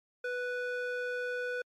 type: tone with band-pass filter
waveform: square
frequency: 493.9 Hz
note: B4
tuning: in tune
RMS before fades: -35 dBFS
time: 0.24-1.62 s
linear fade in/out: 5 ms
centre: 1100 Hz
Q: 2.7
effects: MP3 64 kbps